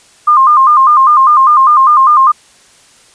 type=tone with vibrato; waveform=sine; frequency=1134 Hz; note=C#6; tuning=39 cents sharp; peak=-3 dBFS; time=0.27-2.32 s; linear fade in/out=10 ms; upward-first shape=square; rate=5 Hz; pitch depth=110 cents each way; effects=white hiss -44 dBFS RMS until 3.14 s + resampled to 22050 Hz